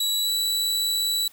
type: tone with pitch glide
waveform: sawtooth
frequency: 3911 to 3943 Hz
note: B7 to B7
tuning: -18 to -4 cents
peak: -19 dBFS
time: 0-1.28 s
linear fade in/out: 5 ms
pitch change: +14 cents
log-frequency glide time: 0.1-0.31 s
effects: white hiss -53 dBFS RMS until 1.32 s